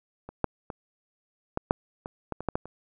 clicks, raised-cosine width 1 ms, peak -26 / -9 / -21 / -13 / -6 / -22 / -17 / -21 / -12 / -12 / -27 dBFS, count 11, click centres 0.29 / 0.443 / 0.702 / 1.574 / 1.709 / 2.059 / 2.323 / 2.406 / 2.487 / 2.555 / 2.656 s, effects none

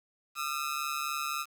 sawtooth ring-modulated tone, 1284 Hz, E6, 46 cents flat, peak -25 dBFS, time 0.35-1.46 s, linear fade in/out 50 ms, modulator 71.8 Hz, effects 9-bit

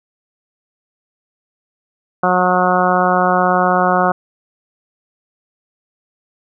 harmonic tone, 181.6 Hz, F#3, 32 cents flat, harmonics 1 / 2 / 3 / 4 / 5 / 6 / 7 / 8, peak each -20 / -22 / -19 / -16 / -22 / -20 / -19 / -22 dBFS, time 2.23-4.12 s, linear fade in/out 5 ms, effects none

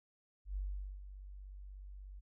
sine tone with ADSR envelope, 48.29 Hz, G1, 25 cents flat, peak -35 dBFS, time 0.45-2.21 s, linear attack 110 ms, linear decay 440 ms, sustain -12 dB, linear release 26 ms, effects none

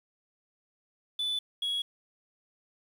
sine tone pair in turn, 3488 / 3333 Hz, A7 / G#7, -16 / +5 cents, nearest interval minor second, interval 79 cents, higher first, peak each -26 / -26 dBFS, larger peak neither, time 1.19-1.39 / 1.62-1.82 s, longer neither, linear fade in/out 5 ms, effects tanh soft clip ceiling -27 dBFS + 9-bit

